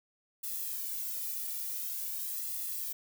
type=noise with flanger; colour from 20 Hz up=violet; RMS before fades=-37 dBFS; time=0.43-2.93 s; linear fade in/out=10 ms; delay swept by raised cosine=1.3 to 1.9 ms; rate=0.47 Hz; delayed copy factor=-1; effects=none